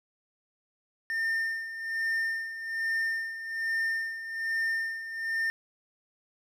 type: tone with tremolo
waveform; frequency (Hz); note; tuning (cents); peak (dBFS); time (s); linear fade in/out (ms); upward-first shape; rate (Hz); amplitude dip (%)
triangle; 1809; A6; +48; -24; 1.1-5.5; 0; sine; 1.2; 70
effects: none